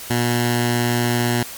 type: tone with notch filter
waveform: 10% pulse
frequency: 120 Hz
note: B2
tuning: 49 cents flat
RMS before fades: -19 dBFS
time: 0.1-1.43 s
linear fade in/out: 5 ms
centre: 520 Hz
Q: 1.4
effects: white hiss -34 dBFS RMS until 1.57 s + MP3 96 kbps